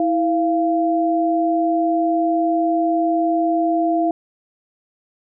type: tone pair together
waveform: sine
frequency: 326.2 / 690 Hz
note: E4 / F5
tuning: -18 / -21 cents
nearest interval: octave + minor second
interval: 1297 cents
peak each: -18 dBFS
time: 0-4.11 s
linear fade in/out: 2 ms
effects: none